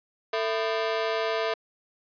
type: ring-modulated tone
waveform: sawtooth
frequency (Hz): 555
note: C#5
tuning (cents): +2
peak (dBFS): -18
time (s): 0.33-1.54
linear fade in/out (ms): 5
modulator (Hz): 108
effects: resampled to 11025 Hz